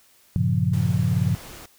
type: chord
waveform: sine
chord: G half-diminished seventh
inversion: none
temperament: equal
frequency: 98 / 116.54 / 138.59 / 174.61 Hz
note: G2 / Bb2 / Db3 / F3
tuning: 0 / 0 / 0 / 0 cents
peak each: -24 dBFS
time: 0.36-1.35 s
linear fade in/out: 0 ms
type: noise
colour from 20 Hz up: pink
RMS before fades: -41 dBFS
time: 0.73-1.66 s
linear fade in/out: 5 ms
effects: white hiss -57 dBFS RMS until 1.78 s

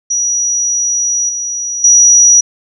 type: tone with level steps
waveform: sine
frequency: 5820 Hz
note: F#8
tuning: 29 cents flat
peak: -11 / -16 / -3 dBFS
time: 0.1-2.41 s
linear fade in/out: 10 ms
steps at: 1.29 / 1.84 s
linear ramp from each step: 2 ms
effects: none

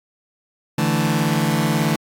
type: chord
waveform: sawtooth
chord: D suspended second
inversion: none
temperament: just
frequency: 146.83 / 165.19 / 220.2 Hz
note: D3 / E3 / A3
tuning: 0 / +4 / +2 cents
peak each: -17 dBFS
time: 0.78-1.96 s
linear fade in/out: 5 ms
effects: AAC 64 kbps

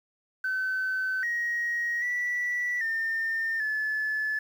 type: tone with pitch steps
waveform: sine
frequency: 1525 / 1889 / 1956 / 1810 / 1728 Hz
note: G6 / A#6 / B6 / A6 / A6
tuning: -48 / +22 / -17 / +48 / -32 cents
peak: -25 dBFS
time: 0.44-4.39 s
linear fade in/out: 5 ms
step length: 790 ms
effects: tanh soft clip ceiling -22 dBFS + 9-bit

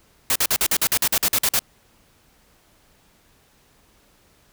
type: noise bursts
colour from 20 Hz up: white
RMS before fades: -19 dBFS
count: 13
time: 0.3-1.592 s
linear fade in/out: 2 ms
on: 56 ms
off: 47 ms
effects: pink hiss -58 dBFS RMS until 4.52 s

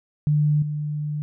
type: tone with level steps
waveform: sine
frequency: 149.3 Hz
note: D3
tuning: 29 cents sharp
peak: -16 / -24 dBFS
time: 0.27-1.22 s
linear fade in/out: 0 ms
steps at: 0.62 s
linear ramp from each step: 5 ms
effects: none

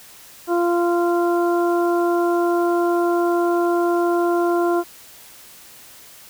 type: harmonic tone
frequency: 346.1 Hz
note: F4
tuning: 16 cents flat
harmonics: 1 / 2 / 3 / 4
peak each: -17 / -23 / -27 / -29 dBFS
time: 0.47-4.84 s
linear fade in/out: 50 ms
effects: white hiss -44 dBFS RMS until 6.29 s

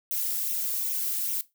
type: noise with flanger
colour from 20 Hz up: violet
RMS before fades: -29 dBFS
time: 0.11-1.41 s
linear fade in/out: 0 ms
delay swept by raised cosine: 0.32 to 2.52 ms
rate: 2.5 Hz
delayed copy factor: +0.7
effects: noise-tail reverb RT60 0.2 s tail -17 dB re dry

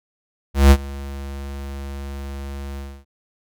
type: tone with ADSR envelope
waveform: square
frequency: 69.3 Hz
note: C#2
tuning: in tune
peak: -6 dBFS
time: 0.54-3.05 s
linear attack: 170 ms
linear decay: 57 ms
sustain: -23 dB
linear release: 270 ms
effects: none

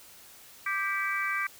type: harmonic tone with a mistuned harmonic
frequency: 393.5 Hz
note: G4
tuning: 7 cents sharp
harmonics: 3 / 4 / 5 / 6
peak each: -33 / -33 / -33 / -33 dBFS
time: 0.66-1.47 s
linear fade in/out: 5 ms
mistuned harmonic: 6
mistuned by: -39 cents
effects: white hiss -52 dBFS RMS until 1.59 s

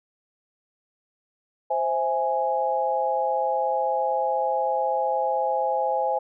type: chord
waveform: sine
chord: C augmented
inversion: none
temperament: equal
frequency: 523.3 / 659.3 / 830.6 Hz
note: C5 / E5 / G#5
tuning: 0 / 0 / 0 cents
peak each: -26 / -28 / -24 dBFS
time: 1.7-6.19 s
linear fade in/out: 10 ms
effects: none

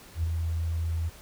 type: tone with ADSR envelope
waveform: sine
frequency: 82.41 Hz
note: E2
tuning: in tune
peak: -22 dBFS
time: 0.15-1.1 s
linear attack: 89 ms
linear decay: 6 ms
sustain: -4 dB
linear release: 23 ms
effects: pink hiss -50 dBFS RMS until 1.21 s

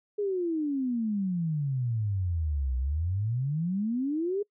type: exponential two-way sweep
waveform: sine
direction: down then up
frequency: 421.1 to 61.8 to 421.1 Hz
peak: -26 dBFS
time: 0.18-4.43 s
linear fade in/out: 10 ms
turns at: 2.77 s
effects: noise-tail reverb RT60 0.1 s tail -26 dB re dry

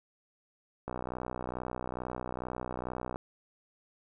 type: click train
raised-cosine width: 1 ms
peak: -22 dBFS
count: 143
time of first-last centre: 0.88-3.159 s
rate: 62.3 Hz
effects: none

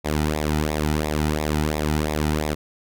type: tone with flanger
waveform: sawtooth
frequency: 76.1 Hz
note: D#2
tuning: 38 cents flat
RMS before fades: -23 dBFS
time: 0.04-2.55 s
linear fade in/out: 20 ms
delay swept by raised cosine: 0.66 to 1.86 ms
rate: 2.9 Hz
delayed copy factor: -0.75
effects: none

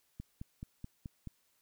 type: click train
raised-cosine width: 5 ms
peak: -30 dBFS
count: 6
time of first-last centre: 0.2-1.273 s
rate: 4.66 Hz
effects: white hiss -74 dBFS RMS until 1.61 s

